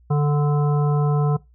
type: harmonic tone with a mistuned harmonic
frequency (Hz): 146.83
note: D3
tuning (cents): 0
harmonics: 1 / 3 / 5 / 7 / 9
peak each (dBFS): -16 / -26 / -30 / -33 / -35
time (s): 0.1-1.37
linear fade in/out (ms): 10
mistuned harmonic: 9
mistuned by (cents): -19
effects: noise-tail reverb RT60 0.2 s tail -21 dB re dry + added 60 Hz sine -50 dBFS peak until 1.54 s